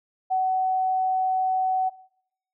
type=tone; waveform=sine; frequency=751 Hz; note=F#5; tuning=26 cents sharp; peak=-20 dBFS; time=0.3-1.9 s; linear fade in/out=20 ms; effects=noise-tail reverb RT60 0.7 s tail -21 dB re dry